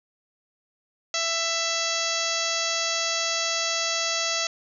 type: harmonic tone with a mistuned harmonic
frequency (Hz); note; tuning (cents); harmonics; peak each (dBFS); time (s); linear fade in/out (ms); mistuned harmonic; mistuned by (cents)
664; E5; +12; 1 / 2 / 3 / 4 / 5 / 6 / 7 / 8 / 9 / 10; -33 / -33 / -33 / -33 / -33 / -33 / -33 / -33 / -33 / -33; 1.14-4.47; 2; 7; -24
effects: none